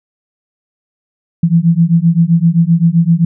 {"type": "beating tone pair", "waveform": "sine", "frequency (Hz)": [163.9, 171.6], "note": ["E3", "F3"], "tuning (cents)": [-10, -30], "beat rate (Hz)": 7.7, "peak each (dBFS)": -10, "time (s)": [1.43, 3.25], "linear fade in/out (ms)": 5, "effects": []}